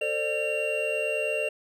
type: tone cluster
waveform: triangle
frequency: 448.9 / 530 / 599 / 2760 Hz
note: A4 / C5 / D5 / F7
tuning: +35 / +22 / +34 / -21 cents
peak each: -30 / -32 / -28 / -28 dBFS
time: 0.01-1.49 s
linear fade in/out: 5 ms
effects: resampled to 32000 Hz